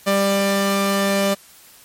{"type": "tone pair together", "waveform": "sawtooth", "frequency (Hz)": [197.89, 593], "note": ["G3", "D5"], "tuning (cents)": [17, 17], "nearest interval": "octave + perfect fifth", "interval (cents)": 1900, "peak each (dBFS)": -15, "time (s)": [0.06, 1.35], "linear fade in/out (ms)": 20, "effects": ["white hiss -47 dBFS RMS until 1.84 s", "MP3 64 kbps"]}